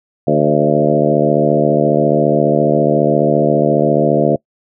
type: harmonic tone with a mistuned harmonic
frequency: 74.6 Hz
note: D2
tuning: 28 cents sharp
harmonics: 2 / 3 / 4 / 5 / 6 / 7 / 8 / 9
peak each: -18 / -18 / -18 / -18 / -18 / -18 / -18 / -18 dBFS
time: 0.27-4.36 s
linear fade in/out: 5 ms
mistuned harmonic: 8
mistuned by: -19 cents
effects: noise-tail reverb RT60 0.1 s tail -24 dB re dry